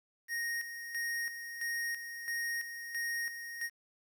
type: tone with tremolo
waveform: square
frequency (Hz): 1865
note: A#6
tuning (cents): 0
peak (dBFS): -34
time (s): 0.28-3.7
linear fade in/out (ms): 50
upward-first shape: square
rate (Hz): 1.5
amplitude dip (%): 60
effects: 10-bit